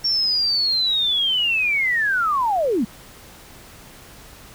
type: linear sweep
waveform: sine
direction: down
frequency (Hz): 5500 to 190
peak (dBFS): -17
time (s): 0.04-2.85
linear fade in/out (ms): 10
effects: pink hiss -44 dBFS RMS until 4.54 s